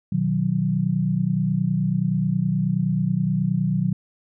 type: chord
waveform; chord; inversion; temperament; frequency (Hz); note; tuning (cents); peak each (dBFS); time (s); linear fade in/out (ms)
sine; B major; none; equal; 123.47 / 155.56 / 185; B2 / D#3 / F#3; 0 / 0 / 0; -26 / -23 / -22; 0.12-3.93; 5
effects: none

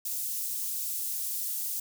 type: high-pass noise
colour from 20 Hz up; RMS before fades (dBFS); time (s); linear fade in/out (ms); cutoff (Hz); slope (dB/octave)
white; -33; 0.05-1.8; 5; 7600; 12
effects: none

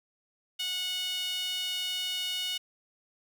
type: tone with high-pass filter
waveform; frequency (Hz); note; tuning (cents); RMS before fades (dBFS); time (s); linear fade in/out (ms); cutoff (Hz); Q
sawtooth; 733; F#5; -16; -33; 0.59-2.58; 10; 3100; 5.2
effects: none

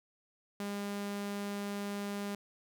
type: tone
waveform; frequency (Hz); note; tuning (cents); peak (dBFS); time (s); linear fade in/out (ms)
sawtooth; 202.4; G#3; -44; -32; 0.6-2.35; 2
effects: none

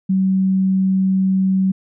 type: tone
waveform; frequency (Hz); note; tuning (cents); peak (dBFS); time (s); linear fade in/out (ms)
sine; 190; F#3; +46; -13; 0.09-1.72; 10
effects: none

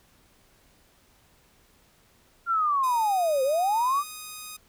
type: linear two-way sweep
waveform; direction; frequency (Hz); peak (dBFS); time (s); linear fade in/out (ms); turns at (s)
sine; down then up; 1400 to 510 to 1202; -21; 2.46-4.04; 50; 3.43
type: tone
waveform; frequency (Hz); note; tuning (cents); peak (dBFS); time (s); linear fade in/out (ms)
5% pulse; 1244.5; D#6; 0; -26; 2.83-4.57; 10
effects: pink hiss -61 dBFS RMS until 4.68 s

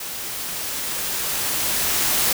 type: noise with level ramp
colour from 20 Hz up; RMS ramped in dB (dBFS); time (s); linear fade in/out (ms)
white; -31 to -19; 0-2.33; 5
effects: none

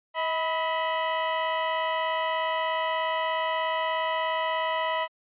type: tone pair together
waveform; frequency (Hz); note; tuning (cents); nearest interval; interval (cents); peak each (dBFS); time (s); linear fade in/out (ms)
sawtooth; 639.6 / 987.8; D#5 / B5; +48 / 0; minor sixth; 752; -25 / -23; 0.14-5.08; 50
effects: resampled to 8000 Hz

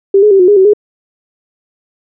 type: tone with pitch steps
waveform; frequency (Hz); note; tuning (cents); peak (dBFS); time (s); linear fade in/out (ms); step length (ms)
sine; 393.6 / 421.2 / 388.9 / 361.9 / 411.8 / 379.5 / 416.8; G4 / G#4 / G4 / F#4 / G#4 / F#4 / G#4; +7 / +24 / -14 / -38 / -15 / +44 / +6; -3; 0.14-0.735; 5; 85
effects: none

